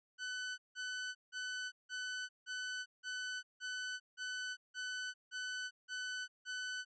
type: tone bursts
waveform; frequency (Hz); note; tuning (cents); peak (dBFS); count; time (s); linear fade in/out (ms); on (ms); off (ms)
sawtooth; 1503; F#6; +27; -36; 12; 0.18-6.85; 50; 400; 170
effects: resampled to 16000 Hz